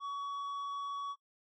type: tone with tanh clipping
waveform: triangle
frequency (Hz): 1127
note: C#6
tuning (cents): +28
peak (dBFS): -37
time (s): 0-1.16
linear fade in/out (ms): 50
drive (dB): 10
effects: noise-tail reverb RT60 0.1 s tail -18 dB re dry + MP3 32 kbps